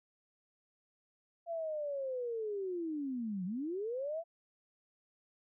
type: linear two-way sweep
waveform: sine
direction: down then up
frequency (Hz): 685 to 174.7 to 685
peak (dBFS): -35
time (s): 1.46-4.24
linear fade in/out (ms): 50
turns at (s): 3.45
effects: none